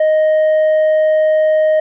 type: tone with tanh clipping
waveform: triangle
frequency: 622.3 Hz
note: D#5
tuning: in tune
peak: -10 dBFS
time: 0-1.8 s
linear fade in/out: 5 ms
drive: 8 dB
effects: none